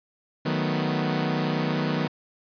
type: chord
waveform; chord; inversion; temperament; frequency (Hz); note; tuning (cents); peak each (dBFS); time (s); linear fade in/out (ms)
sawtooth; B dominant seventh; first; equal; 155.56 / 185 / 220 / 246.9; D#3 / F#3 / A3 / B3; 0 / 0 / 0 / 0; -23 / -26 / -29 / -25; 0.45-2.08; 10
effects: resampled to 11025 Hz